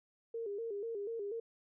sine tone with vibrato, 430.9 Hz, A4, 36 cents flat, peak -37 dBFS, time 0.34-1.4 s, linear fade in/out 5 ms, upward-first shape square, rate 4.1 Hz, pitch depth 110 cents each way, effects none

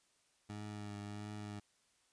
20% pulse tone with vibrato, 103.83 Hz, G#2, in tune, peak -39 dBFS, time 0.49-1.6 s, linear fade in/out 10 ms, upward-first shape triangle, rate 1.5 Hz, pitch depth 26 cents each way, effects white hiss -74 dBFS RMS until 2.12 s + resampled to 22050 Hz

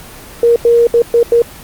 sine tone bursts at uneven times, 470.2 Hz, A#4, 15 cents sharp, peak -5 dBFS, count 5, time 0.43-0.56 / 0.65-0.87 / 0.94-1.02 / 1.14-1.23 / 1.32-1.42 s, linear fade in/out 2 ms, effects pink hiss -33 dBFS RMS until 1.63 s + Opus 24 kbps

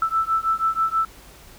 sine beating tone pair, 1318.5 / 1324.7 Hz, E6 / E6, 0 / +8 cents, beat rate 6.2 Hz, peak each -22 / -22 dBFS, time 0.02-1.05 s, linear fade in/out 2 ms, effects added 50 Hz sine -50 dBFS peak until 1.58 s + pink hiss -47 dBFS RMS until 1.58 s

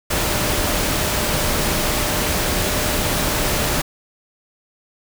sine tone in noise, 600 Hz, D5, 37 cents sharp, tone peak -30 dBFS, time 0.1-3.82 s, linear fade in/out 10 ms, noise pink, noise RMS -20 dBFS, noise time 0.1-3.82 s, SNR -13 dB, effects none

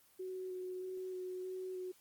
sine tone with vibrato, 370 Hz, F#4, in tune, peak -40 dBFS, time 0.19-1.92 s, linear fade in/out 10 ms, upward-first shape square, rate 1.6 Hz, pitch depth 11 cents each way, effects white hiss -67 dBFS RMS until 2 s + Opus 24 kbps

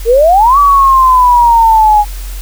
sine exponential two-way sweep, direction up then down, 440 to 1156 to 826 Hz, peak -3 dBFS, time 0.05-2.05 s, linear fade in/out 50 ms, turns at 0.58 s, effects added 45 Hz sine -19 dBFS peak until 2.41 s + white hiss -32 dBFS RMS until 2.41 s

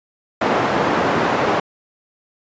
white band-pass noise, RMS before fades -18 dBFS, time 0.41-1.6 s, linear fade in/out 5 ms, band 160 to 1000 Hz, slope 12 dB/octave, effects resampled to 16000 Hz

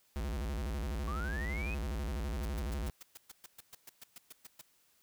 square tone with vibrato, 61.74 Hz, B1, in tune, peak -35 dBFS, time 0.16-2.9 s, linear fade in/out 0 ms, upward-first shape square, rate 12 Hz, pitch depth 260 cents each way
sine linear sweep, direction up, 1095 to 2573 Hz, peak -40 dBFS, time 1.07-1.75 s, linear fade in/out 10 ms
white noise bursts, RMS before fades -49 dBFS, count 16, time 2.43-4.614 s, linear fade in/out 5 ms, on 24 ms, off 120 ms
effects white hiss -70 dBFS RMS until 5.02 s

